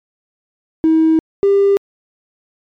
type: tone pair in turn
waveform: triangle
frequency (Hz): 320 / 397.9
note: D#4 / G4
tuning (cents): +49 / +26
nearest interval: major third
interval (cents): 377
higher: second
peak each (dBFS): -5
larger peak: neither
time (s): 0.84-1.19 / 1.43-1.77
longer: first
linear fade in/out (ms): 0
effects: tanh soft clip ceiling -5 dBFS + MP3 96 kbps